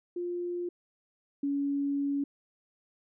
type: tone pair in turn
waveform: sine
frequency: 351.4 / 281.8 Hz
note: F4 / C#4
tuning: +11 / +29 cents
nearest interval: major third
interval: 382 cents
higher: first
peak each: -31 / -27 dBFS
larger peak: second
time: 0.16-0.69 / 1.43-2.24 s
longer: second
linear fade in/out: 5 ms
effects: none